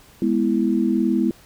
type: chord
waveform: sine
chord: E major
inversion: first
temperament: equal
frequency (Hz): 207.7 / 246.9 / 329.6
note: G#3 / B3 / E4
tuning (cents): 0 / 0 / 0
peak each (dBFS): -21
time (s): 0.22-1.31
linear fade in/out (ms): 2
effects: pink hiss -50 dBFS RMS until 1.45 s